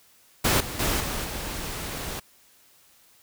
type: noise with level steps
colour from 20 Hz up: pink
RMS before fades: -21 / -34 / -25 / -30 / -33 dBFS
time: 0.44-2.2 s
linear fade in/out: 10 ms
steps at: 0.6 / 0.79 / 1 / 1.24 s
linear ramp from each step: 5 ms
effects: white hiss -58 dBFS RMS until 3.22 s